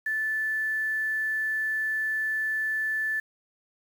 sine tone with quantisation, 1750 Hz, A6, 10 cents flat, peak -25 dBFS, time 0.06-3.2 s, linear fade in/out 5 ms, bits 8, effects none

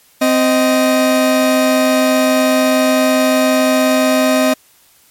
40% pulse tone pair together, 259.4 / 624.5 Hz, C4 / D#5, -15 / +6 cents, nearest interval octave + minor third, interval 1521 cents, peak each -12 dBFS, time 0.21-4.54 s, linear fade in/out 10 ms, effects white hiss -50 dBFS RMS until 5.1 s + MP3 64 kbps

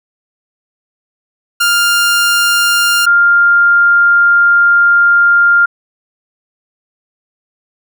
sawtooth / sine tone pair in turn, 1400 / 1400 Hz, F6 / F6, +4 / +4 cents, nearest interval unison, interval 0 cents, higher neither, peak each -5 dBFS, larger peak neither, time 1.6-3.06 / 3.06-5.66 s, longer second, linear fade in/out 10 ms, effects none

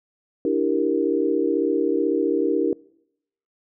sine chord, E half-diminished seventh, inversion third, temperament equal, 293.7 / 329.6 / 392 / 466.2 Hz, D4 / E4 / G4 / Bb4, 0 / 0 / 0 / 0 cents, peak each -24 dBFS, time 0.45-2.73 s, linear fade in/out 2 ms, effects noise-tail reverb RT60 0.8 s tail -25 dB re dry

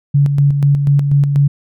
sine tone with tremolo, 142 Hz, C#3, 42 cents sharp, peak -7 dBFS, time 0.14-1.48 s, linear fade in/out 10 ms, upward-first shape square, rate 4.1 Hz, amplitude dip 45%, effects none

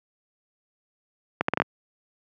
accelerating click train, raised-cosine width 0.5 ms, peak -6 dBFS, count 6, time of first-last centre 1.41-1.619 s, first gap 74 ms, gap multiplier 0.71, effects high-pass 150 Hz 12 dB/octave

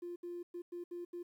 triangle tone bursts at uneven times, 349.2 Hz, F4, in tune, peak -37 dBFS, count 6, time 0.02-0.16 / 0.23-0.43 / 0.54-0.62 / 0.72-0.84 / 0.91-1.05 / 1.13-1.23 s, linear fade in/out 10 ms, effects tanh soft clip ceiling -38 dBFS + 12-bit

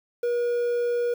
triangle tone with quantisation, 480 Hz, B4, 49 cents flat, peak -20 dBFS, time 0.23-1.14 s, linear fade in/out 5 ms, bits 8, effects none

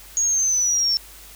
sine linear sweep, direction down, 6670 to 5390 Hz, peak -17 dBFS, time 0.17-0.97 s, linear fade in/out 0 ms, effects added 50 Hz sine -47 dBFS peak until 1.35 s + white hiss -44 dBFS RMS until 1.35 s

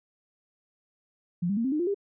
sine tone with pitch steps, 174.61 / 200.6 / 230.4 / 264.7 / 304 / 349.2 / 401.1 Hz, F3 / G3 / A#3 / C4 / D#4 / F4 / G4, 0 / +40 / -20 / +20 / -40 / 0 / +40 cents, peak -24 dBFS, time 1.42-1.945 s, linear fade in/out 10 ms, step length 75 ms, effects none

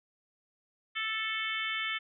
harmonic tone, 440 Hz, A4, in tune, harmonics 3 / 4 / 5 / 6 / 7 / 8, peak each -39 / -38 / -35 / -43 / -38 / -41 dBFS, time 0.95-1.99 s, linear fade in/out 20 ms, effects none

